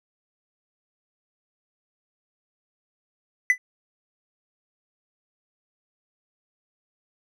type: tone with exponential decay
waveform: triangle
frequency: 2000 Hz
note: B6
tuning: 21 cents sharp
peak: -9 dBFS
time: 3.5-3.58 s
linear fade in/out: 1 ms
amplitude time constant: 17 ms
effects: none